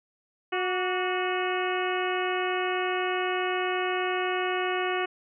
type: harmonic tone with a mistuned harmonic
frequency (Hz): 365.6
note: F#4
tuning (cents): -21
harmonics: 1 / 2 / 3 / 4 / 5 / 6 / 7 / 8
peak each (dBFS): -29 / -32 / -34 / -35 / -36 / -37 / -37 / -38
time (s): 0.52-5.06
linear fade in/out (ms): 10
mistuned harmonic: 3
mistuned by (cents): +67
effects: none